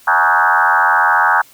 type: tone with frequency modulation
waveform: sine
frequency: 1200 Hz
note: D6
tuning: 37 cents sharp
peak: -9 dBFS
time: 0.07-1.42 s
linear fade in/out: 10 ms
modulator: 85.9 Hz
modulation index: 4.9
effects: white hiss -46 dBFS RMS until 1.53 s